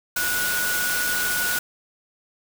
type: tone in noise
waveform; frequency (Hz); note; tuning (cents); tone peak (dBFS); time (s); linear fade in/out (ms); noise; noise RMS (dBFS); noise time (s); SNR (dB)
sine; 1463; F#6; -20; -24; 0.16-1.59; 5; white; -26; 0.16-1.59; -1
effects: none